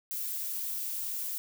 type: noise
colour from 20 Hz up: violet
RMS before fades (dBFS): -35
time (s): 0.11-1.38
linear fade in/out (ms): 0
effects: none